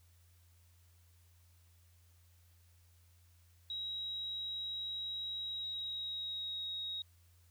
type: tone with pitch glide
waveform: sine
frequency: 3838 to 3781 Hz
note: A#7 to A#7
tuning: +50 to +24 cents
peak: -38 dBFS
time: 3.7-7.02 s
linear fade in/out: 2 ms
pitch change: -26 cents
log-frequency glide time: 5.39-6.68 s
effects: added 86 Hz sine -63 dBFS peak until 7.5 s + white hiss -72 dBFS RMS until 7.5 s